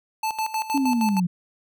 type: tone with tremolo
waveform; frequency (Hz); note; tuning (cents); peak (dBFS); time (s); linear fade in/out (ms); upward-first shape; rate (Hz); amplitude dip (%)
square; 876; A5; -8; -23; 0.23-1.2; 5; square; 6.4; 75
type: linear sweep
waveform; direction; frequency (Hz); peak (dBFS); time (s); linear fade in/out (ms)
sine; down; 284.7 to 170; -19; 0.74-1.27; 10
effects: none